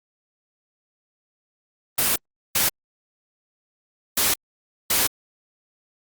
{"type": "noise bursts at uneven times", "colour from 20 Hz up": "white", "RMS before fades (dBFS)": -20, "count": 4, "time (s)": [[1.98, 2.16], [2.55, 2.69], [4.17, 4.34], [4.9, 5.07]], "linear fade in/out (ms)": 5, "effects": ["Opus 32 kbps"]}